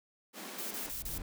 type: high-pass noise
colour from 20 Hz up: pink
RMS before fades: -45 dBFS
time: 0.33-0.93 s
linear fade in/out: 50 ms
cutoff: 180 Hz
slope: 96 dB/octave
type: noise with exponential growth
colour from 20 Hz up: brown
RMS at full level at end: -37 dBFS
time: 0.57-1.22 s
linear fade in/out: 2 ms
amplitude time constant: 140 ms
type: noise bursts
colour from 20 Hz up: blue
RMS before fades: -40 dBFS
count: 4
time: 0.58-1.181 s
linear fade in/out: 5 ms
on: 130 ms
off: 27 ms
effects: none